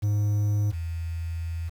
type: tone pair in turn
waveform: triangle / sine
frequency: 103.83 / 82.97 Hz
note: G#2 / E2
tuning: 0 / +12 cents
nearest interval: major third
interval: 388 cents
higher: first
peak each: -19 / -28 dBFS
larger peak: first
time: 0.02-0.72 / 0.72-1.7 s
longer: second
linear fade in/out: 20 ms
effects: 8-bit